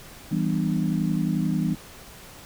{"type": "chord", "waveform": "sine", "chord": "E minor seventh", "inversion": "none", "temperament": "equal with one note detuned", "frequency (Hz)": [164.81, 196, 246.9, 299], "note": ["E3", "G3", "B3", "D4"], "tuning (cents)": [0, 0, 0, 31], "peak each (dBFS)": [-25, -26, -29, -30], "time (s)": [0.31, 1.75], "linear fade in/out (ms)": 10, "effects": ["pink hiss -45 dBFS RMS until 2.45 s"]}